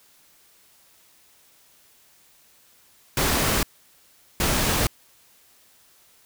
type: noise bursts at uneven times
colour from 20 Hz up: pink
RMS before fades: -22 dBFS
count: 2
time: 3.17-3.63 / 4.4-4.87 s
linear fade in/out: 2 ms
effects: white hiss -57 dBFS RMS until 6.25 s